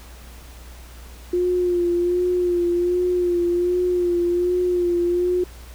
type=tone with vibrato; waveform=sine; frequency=353.7 Hz; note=F4; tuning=22 cents sharp; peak=-17 dBFS; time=1.33-5.44 s; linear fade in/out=5 ms; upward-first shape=sine; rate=1.3 Hz; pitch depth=32 cents each way; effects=added 60 Hz sine -39 dBFS peak until 5.74 s + pink hiss -46 dBFS RMS until 5.74 s